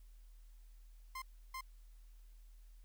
30% pulse tone bursts at uneven times, 1046.5 Hz, C6, in tune, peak -40 dBFS, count 2, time 1.15-1.22 / 1.54-1.61 s, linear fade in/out 5 ms, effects added 40 Hz sine -55 dBFS peak until 2.84 s + white hiss -75 dBFS RMS until 2.84 s

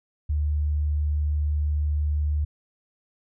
sine tone, 74.5 Hz, D2, 25 cents sharp, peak -21 dBFS, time 0.29-2.45 s, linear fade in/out 10 ms, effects none

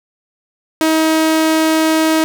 sawtooth tone, 317.8 Hz, D#4, 37 cents sharp, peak -7 dBFS, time 0.81-2.24 s, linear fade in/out 0 ms, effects none

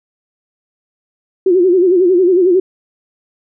sine tone with vibrato, 362.8 Hz, F#4, 34 cents flat, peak -7 dBFS, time 1.46-2.6 s, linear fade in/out 5 ms, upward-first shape sine, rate 11 Hz, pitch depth 100 cents each way, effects none

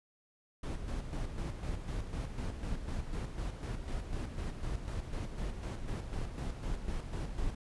brown noise with tremolo, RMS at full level -36 dBFS, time 0.63-7.55 s, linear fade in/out 5 ms, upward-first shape square, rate 4 Hz, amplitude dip 50%, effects resampled to 24000 Hz

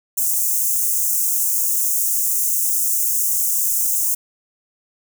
white high-pass noise, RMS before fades -19 dBFS, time 0.17-4.15 s, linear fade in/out 10 ms, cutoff 6300 Hz, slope 48 dB/octave, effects none

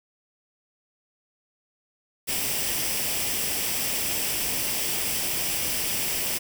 white noise with comb filter, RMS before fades -27 dBFS, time 2.27-6.39 s, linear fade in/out 20 ms, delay 0.37 ms, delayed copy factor +0.5, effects none

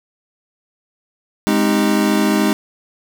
square chord, Ab major seventh, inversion none, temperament equal, 207.7 / 261.6 / 311.1 / 392 Hz, Ab3 / C4 / Eb4 / G4, 0 / 0 / 0 / 0 cents, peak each -17 / -22 / -19 / -23 dBFS, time 1.47-2.53 s, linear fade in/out 0 ms, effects none

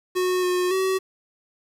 square tone with pitch steps, 365.9 / 361.5 / 379.1 Hz, F#4 / F#4 / F#4, -19 / -40 / +42 cents, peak -21 dBFS, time 0.15-0.99 s, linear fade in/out 20 ms, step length 280 ms, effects resampled to 32000 Hz + 8-bit

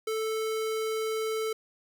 square tone, 440 Hz, A4, in tune, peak -29 dBFS, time 0.07-1.53 s, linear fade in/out 5 ms, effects none

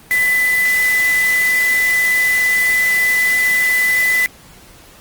sine tone in noise, 2000 Hz, B6, 21 cents sharp, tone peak -12 dBFS, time 0.11-4.26 s, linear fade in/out 0 ms, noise white, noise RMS -25 dBFS, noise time 0.11-4.26 s, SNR +10 dB, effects pink hiss -43 dBFS RMS until 5 s + Opus 24 kbps

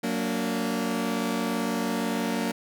sawtooth chord, Gb augmented, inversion none, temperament just, 185 / 231.2 / 289.1 Hz, Gb3 / Bb3 / D4, 0 / -14 / -27 cents, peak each -28 / -24 / -28 dBFS, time 0.03-2.52 s, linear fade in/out 10 ms, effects none

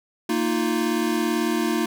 square chord, Bb suspended fourth, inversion none, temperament equal with one note detuned, 230.1 / 311.1 / 349.2 Hz, Bb3 / Eb4 / F4, -22 / 0 / 0 cents, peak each -26 dBFS, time 0.29-1.86 s, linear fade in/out 5 ms, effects none

